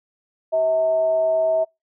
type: tone with frequency modulation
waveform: sine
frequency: 645 Hz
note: E5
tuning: 38 cents flat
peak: -16 dBFS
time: 0.52-1.65 s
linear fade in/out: 20 ms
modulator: 263 Hz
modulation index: 0.24
effects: noise-tail reverb RT60 0.2 s tail -26 dB re dry